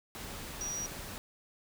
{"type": "tone in noise", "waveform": "sine", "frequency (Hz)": 5770, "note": "F#8", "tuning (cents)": -44, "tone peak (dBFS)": -35, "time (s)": [0.61, 0.86], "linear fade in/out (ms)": 0, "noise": "pink", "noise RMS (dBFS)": -43, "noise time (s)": [0.15, 1.18], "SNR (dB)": 5, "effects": []}